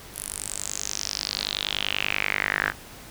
sawtooth tone with band-pass filter sweep, 50.4 Hz, G1, 49 cents sharp, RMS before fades -29 dBFS, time 0.13-2.73 s, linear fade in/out 50 ms, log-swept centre 11000 to 1600 Hz, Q 4.9, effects pink hiss -44 dBFS RMS until 3.1 s

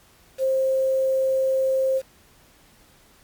sine tone with quantisation, 529 Hz, C5, 19 cents sharp, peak -18 dBFS, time 0.38-2.02 s, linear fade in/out 50 ms, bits 7, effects pink hiss -55 dBFS RMS until 3.23 s + MP3 96 kbps

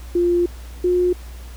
sine tone pair in turn, 349.2 / 358.4 Hz, F4 / F4, 0 / +45 cents, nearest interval unison, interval 45 cents, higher second, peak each -14 dBFS, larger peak neither, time 0.15-0.46 / 0.84-1.13 s, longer first, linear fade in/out 5 ms, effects added 60 Hz sine -33 dBFS peak until 1.56 s + pink hiss -45 dBFS RMS until 1.56 s

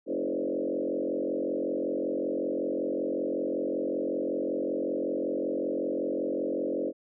sine tone with frequency modulation, 415.3 Hz, G#4, in tune, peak -27 dBFS, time 0.06-6.93 s, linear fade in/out 50 ms, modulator 45.3 Hz, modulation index 3.4, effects none

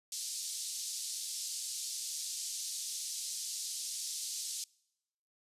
pink band-pass noise, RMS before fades -40 dBFS, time 0.12-4.64 s, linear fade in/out 2 ms, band 4500 to 10000 Hz, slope 24 dB/octave, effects noise-tail reverb RT60 0.9 s tail -26 dB re dry + resampled to 32000 Hz

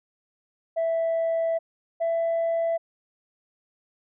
sine tone pair in turn, 659.3 / 665.4 Hz, E5 / E5, 0 / +16 cents, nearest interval unison, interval 16 cents, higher second, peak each -20 dBFS, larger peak neither, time 0.76-1.59 / 2-2.78 s, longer first, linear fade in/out 20 ms, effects tanh soft clip ceiling -20 dBFS

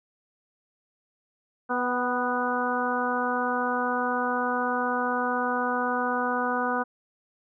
harmonic tone with a mistuned harmonic, 246.9 Hz, B3, in tune, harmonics 1 / 2 / 3 / 4 / 5 / 6, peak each -31 / -31 / -31 / -31 / -31 / -31 dBFS, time 1.69-6.84 s, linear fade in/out 20 ms, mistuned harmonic 3, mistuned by +21 cents, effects none

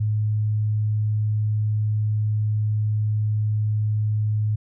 sine tone, 106.7 Hz, G#2, 47 cents sharp, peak -19 dBFS, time 0-4.56 s, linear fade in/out 10 ms, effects none

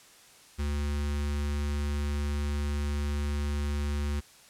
square tone with notch filter, 72.6 Hz, D2, 19 cents flat, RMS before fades -30 dBFS, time 0.58-4.21 s, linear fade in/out 20 ms, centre 640 Hz, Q 1.2, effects white hiss -55 dBFS RMS until 4.49 s + low-pass 10000 Hz 12 dB/octave

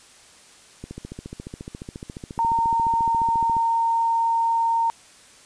click train, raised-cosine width 3 ms, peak -21 dBFS, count 40, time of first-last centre 0.84-3.567 s, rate 14.3 Hz
sine tone, 918 Hz, A#5, 27 cents flat, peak -18 dBFS, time 2.39-4.9 s, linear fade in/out 0 ms
effects white hiss -50 dBFS RMS until 5.45 s + resampled to 22050 Hz

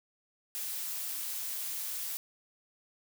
blue noise, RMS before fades -37 dBFS, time 0.55-2.17 s, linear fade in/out 0 ms, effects none

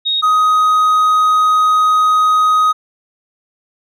sine / triangle tone pair in turn, 3748 / 1254.3 Hz, A#7 / D#6, +9 / +14 cents, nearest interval octave + perfect fifth, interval 1895 cents, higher first, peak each -13 / -7 dBFS, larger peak second, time 0.05-0.22 / 0.22-2.73 s, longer second, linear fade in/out 20 ms, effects none

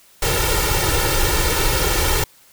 pink noise with comb filter, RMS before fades -18 dBFS, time 0.22-2.24 s, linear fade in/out 5 ms, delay 2.2 ms, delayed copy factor +0.85, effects white hiss -51 dBFS RMS until 2.52 s

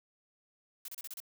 blue noise bursts, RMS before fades -43 dBFS, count 6, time 0.85-1.202 s, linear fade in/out 2 ms, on 32 ms, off 32 ms, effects none

